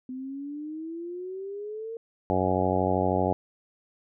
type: exponential sweep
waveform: sine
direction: up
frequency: 253.2 to 461.2 Hz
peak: -33 dBFS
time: 0.09-1.97 s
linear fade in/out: 2 ms
type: harmonic tone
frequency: 92.8 Hz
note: F#2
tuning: 6 cents sharp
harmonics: 1 / 2 / 3 / 4 / 5 / 6 / 7 / 8 / 9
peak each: -31 / -31 / -31 / -31 / -31 / -31 / -31 / -31 / -31 dBFS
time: 2.3-3.33 s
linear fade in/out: 0 ms
effects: none